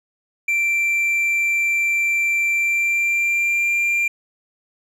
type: tone with pitch glide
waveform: triangle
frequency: 2351 to 2381 Hz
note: D7 to D7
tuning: +1 to +23 cents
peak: -15 dBFS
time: 0.48-4.08 s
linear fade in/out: 5 ms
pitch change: +22 cents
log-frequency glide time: 2.53-3.72 s
effects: none